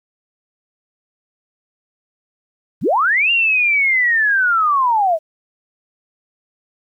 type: linear two-way sweep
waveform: sine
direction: up then down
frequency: 87.3 to 2810 to 613 Hz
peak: -12 dBFS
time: 2.81-5.19 s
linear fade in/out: 50 ms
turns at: 3.31 s
effects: 9-bit